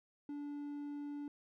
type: tone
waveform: triangle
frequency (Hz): 289.7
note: D4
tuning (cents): -24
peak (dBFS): -39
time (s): 0.29-1.28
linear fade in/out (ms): 2
effects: none